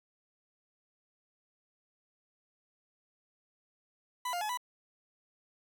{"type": "tone with pitch steps", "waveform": "40% pulse", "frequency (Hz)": [994, 704, 850, 987], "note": ["B5", "F5", "G#5", "B5"], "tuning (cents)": [11, 14, 40, -1], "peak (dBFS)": -32, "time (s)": [4.25, 4.574], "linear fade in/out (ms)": 5, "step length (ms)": 81, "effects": []}